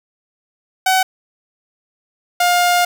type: tone pair in turn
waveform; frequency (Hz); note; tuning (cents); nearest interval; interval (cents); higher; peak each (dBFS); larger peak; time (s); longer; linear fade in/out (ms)
sawtooth; 754 / 707.9; F#5 / F5; +32 / +23; minor second; 109; first; -8; neither; 0.86-1.03 / 2.4-2.85; second; 5
effects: none